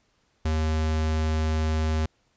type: tone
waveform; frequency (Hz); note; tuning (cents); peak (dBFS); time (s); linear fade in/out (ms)
square; 78.5; D#2; +16; -23; 0.45-2.06; 5
effects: pink hiss -68 dBFS RMS until 2.36 s + resampled to 16000 Hz